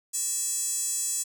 square tone with high-pass filter, 370 Hz, F#4, in tune, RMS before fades -29 dBFS, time 0.13-1.24 s, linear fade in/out 20 ms, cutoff 7600 Hz, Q 5, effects 10-bit

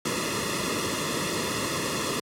pink noise with comb filter, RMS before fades -28 dBFS, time 0.05-2.2 s, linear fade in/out 5 ms, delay 1.3 ms, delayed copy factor -0.9, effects high-pass 100 Hz 12 dB/octave + low-pass 10000 Hz 12 dB/octave

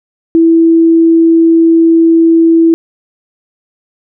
sine tone, 329.6 Hz, E4, in tune, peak -3 dBFS, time 0.35-2.74 s, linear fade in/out 0 ms, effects none

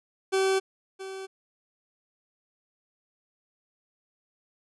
40% pulse tone with echo, 383.8 Hz, G4, 37 cents flat, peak -21 dBFS, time 0.32-0.6 s, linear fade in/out 20 ms, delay 670 ms, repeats 1, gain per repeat -14 dB, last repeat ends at 1.27 s, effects resampled to 24000 Hz

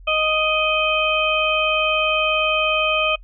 harmonic tone with a mistuned harmonic, 622.3 Hz, D#5, in tune, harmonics 1 / 2 / 4 / 5, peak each -22 / -23 / -20 / -24 dBFS, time 0.07-3.16 s, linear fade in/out 10 ms, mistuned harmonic 4, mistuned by +17 cents, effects noise-tail reverb RT60 0.1 s tail -26 dB re dry + added 43 Hz sine -39 dBFS peak until 3.23 s

